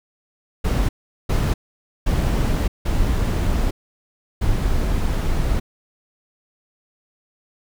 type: noise bursts at uneven times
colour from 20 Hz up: brown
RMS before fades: -19 dBFS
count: 5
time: 0.64-0.89 / 1.29-1.54 / 2.06-2.68 / 2.85-3.71 / 4.41-5.6 s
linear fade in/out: 10 ms
effects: none